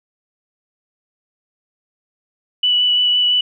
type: tone with vibrato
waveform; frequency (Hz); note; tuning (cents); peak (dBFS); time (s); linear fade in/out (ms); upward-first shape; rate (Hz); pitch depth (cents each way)
sine; 2960; F#7; 0; -12; 2.63-3.41; 5; sine; 5.9; 11
effects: none